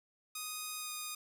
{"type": "tone with pitch glide", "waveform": "5% pulse", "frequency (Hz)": [1244.5, 1232.3], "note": ["D#6", "D#6"], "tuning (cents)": [0, -17], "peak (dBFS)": -28, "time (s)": [0.35, 1.15], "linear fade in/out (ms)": 5, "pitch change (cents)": -17, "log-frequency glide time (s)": [0.77, 0.91], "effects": ["11-bit"]}